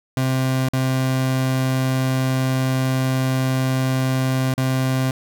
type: tone with dropouts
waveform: 30% pulse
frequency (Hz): 130.81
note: C3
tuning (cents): 0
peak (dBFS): -15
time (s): 0.17-5.11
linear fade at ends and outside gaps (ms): 2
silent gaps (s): 0.687-0.734 / 4.539-4.578
effects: none